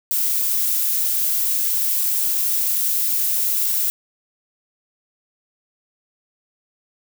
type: noise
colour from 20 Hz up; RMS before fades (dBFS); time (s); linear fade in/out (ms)
violet; -20; 0.11-3.9; 0
effects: none